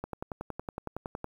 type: click train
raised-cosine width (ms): 1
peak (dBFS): -21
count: 14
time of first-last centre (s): 0.04-1.244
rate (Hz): 10.8
effects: 9-bit